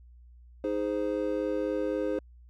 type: chord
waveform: triangle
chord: Ab major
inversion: second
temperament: just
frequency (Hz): 311.5 / 415.3 / 519.1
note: Eb4 / Ab4 / C5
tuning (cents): +2 / 0 / -14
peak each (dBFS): -30 / -31 / -29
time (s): 0.64-2.19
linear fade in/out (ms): 2
effects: added 60 Hz sine -50 dBFS peak until 2.49 s